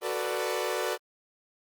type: chord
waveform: sawtooth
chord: B minor seventh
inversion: second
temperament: equal with one note detuned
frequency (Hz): 370 / 443.8 / 493.9 / 587.3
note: F#4 / A4 / B4 / D5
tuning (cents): 0 / +15 / 0 / 0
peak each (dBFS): -30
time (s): 0.01-0.98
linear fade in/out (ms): 50
effects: Opus 24 kbps